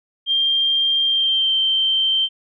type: tone with pitch glide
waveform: sine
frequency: 3187 to 3127 Hz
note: G7 to G7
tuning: +28 to -5 cents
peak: -15 dBFS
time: 0.26-2.29 s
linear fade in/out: 50 ms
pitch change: -33 cents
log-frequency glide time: 1.05-1.54 s
effects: none